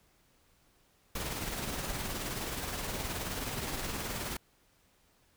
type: noise with tremolo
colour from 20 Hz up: pink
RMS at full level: -35 dBFS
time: 1.15-4.37 s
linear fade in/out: 5 ms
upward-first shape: triangle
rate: 19 Hz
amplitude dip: 45%
effects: pink hiss -68 dBFS RMS until 5.36 s